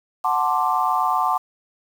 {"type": "chord", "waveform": "sine", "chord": "D dominant seventh", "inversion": "first", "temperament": "equal", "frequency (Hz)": [740, 880, 1046.5, 1174.7], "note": ["F#5", "A5", "C6", "D6"], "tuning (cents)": [0, 0, 0, 0], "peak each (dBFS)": -23, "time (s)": [0.24, 1.38], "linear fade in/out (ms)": 10, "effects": ["7-bit"]}